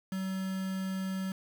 triangle tone with quantisation, 190 Hz, F#3, 46 cents sharp, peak -30 dBFS, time 0.12-1.32 s, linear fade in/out 2 ms, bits 7, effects none

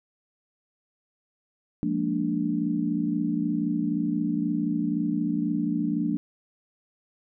sine chord, Bb dominant seventh, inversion second, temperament equal with one note detuned, 174.61 / 207.7 / 231.6 / 293.7 Hz, F3 / Ab3 / Bb3 / D4, 0 / 0 / -11 / 0 cents, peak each -30 / -31 / -29 / -27 dBFS, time 1.83-6.17 s, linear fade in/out 0 ms, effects none

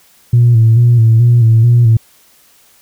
sine tone with vibrato, 116.3 Hz, A#2, 4 cents flat, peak -3 dBFS, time 0.33-1.97 s, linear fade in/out 5 ms, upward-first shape square, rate 2.3 Hz, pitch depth 51 cents each way, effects tanh soft clip ceiling -1 dBFS + white hiss -48 dBFS RMS until 2.81 s

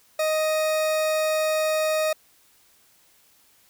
40% pulse tone, 624 Hz, D#5, 5 cents sharp, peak -20 dBFS, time 0.19-2.13 s, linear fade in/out 5 ms, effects white hiss -59 dBFS RMS until 3.69 s

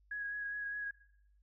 sine tone with vibrato, 1661.2 Hz, G#6, in tune, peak -37 dBFS, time 0.11-0.91 s, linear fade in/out 5 ms, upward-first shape sine, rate 4.9 Hz, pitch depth 18 cents each way, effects noise-tail reverb RT60 0.7 s tail -17 dB re dry + added 50 Hz sine -65 dBFS peak until 1.42 s

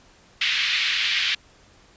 pink band-pass noise, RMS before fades -23 dBFS, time 0.41-1.35 s, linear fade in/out 5 ms, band 2100 to 3900 Hz, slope 24 dB/octave, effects pink hiss -54 dBFS RMS until 1.96 s + resampled to 16000 Hz

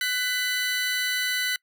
25% pulse tone pair together, 1497.2 / 1997 Hz, F#6 / B6, +20 / +19 cents, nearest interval perfect fourth, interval 499 cents, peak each -24 / -23 dBFS, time 0.01-1.56 s, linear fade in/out 2 ms, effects noise-tail reverb RT60 0.1 s tail -25 dB re dry

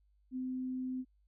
sine tone, 256.7 Hz, C4, 33 cents flat, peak -35 dBFS, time 0.31-1.05 s, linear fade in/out 50 ms, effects added 50 Hz sine -67 dBFS peak until 1.27 s

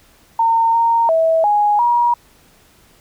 sine tone with pitch steps, 913 / 924 / 650 / 830 / 955 Hz, A#5 / A#5 / E5 / G#5 / A#5, -36 / -16 / -24 / -1 / +42 cents, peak -11 dBFS, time 0.39-2.14 s, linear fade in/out 5 ms, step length 350 ms, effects pink hiss -51 dBFS RMS until 3 s

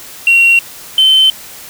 sine tone pair in turn, 2742 / 3078 Hz, F7 / G7, -32 / -32 cents, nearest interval major second, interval 200 cents, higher second, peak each -3 dBFS, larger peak neither, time 0.27-0.59 / 0.98-1.3 s, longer neither, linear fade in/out 2 ms, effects tanh soft clip ceiling -2 dBFS + white hiss -32 dBFS RMS until 1.69 s

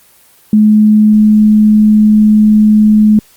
sine tone, 213.2 Hz, G#3, 46 cents sharp, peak -3 dBFS, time 0.53-3.19 s, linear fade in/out 2 ms, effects white hiss -45 dBFS RMS until 3.36 s + Opus 24 kbps

